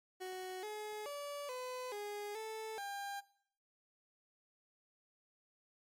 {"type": "tone with pitch steps", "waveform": "30% pulse", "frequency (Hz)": [371.2, 424, 576, 505, 412.8, 439.8, 800], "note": ["F#4", "G#4", "D5", "B4", "G#4", "A4", "G5"], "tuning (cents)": [6, 36, -34, 39, -10, -1, 35], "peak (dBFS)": -39, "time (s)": [0.2, 3.21], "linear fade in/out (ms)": 20, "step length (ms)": 430, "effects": ["noise-tail reverb RT60 0.6 s tail -18 dB re dry", "MP3 64 kbps"]}